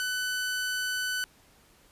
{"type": "tone", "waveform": "sawtooth", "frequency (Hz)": 1500, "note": "F#6", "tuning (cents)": 23, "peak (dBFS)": -25, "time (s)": [0, 1.24], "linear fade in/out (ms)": 0, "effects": ["pink hiss -60 dBFS RMS until 1.91 s", "resampled to 32000 Hz"]}